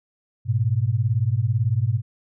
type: beating tone pair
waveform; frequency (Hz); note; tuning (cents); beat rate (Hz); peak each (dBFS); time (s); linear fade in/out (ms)
sine; 104.3 / 122.3; G#2 / B2; +8 / -16; 18; -21; 0.45-2.02; 50
effects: none